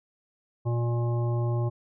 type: harmonic tone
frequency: 118.8 Hz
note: A#2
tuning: 33 cents sharp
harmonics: 1 / 3 / 5 / 7 / 9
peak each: -24 / -34 / -38 / -41 / -43 dBFS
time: 0.65-1.7 s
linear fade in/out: 20 ms
effects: none